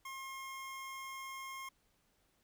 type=tone; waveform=25% pulse; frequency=1071 Hz; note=C6; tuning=40 cents sharp; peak=-40 dBFS; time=0.05-1.69 s; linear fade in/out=5 ms; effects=pink hiss -75 dBFS RMS until 2.43 s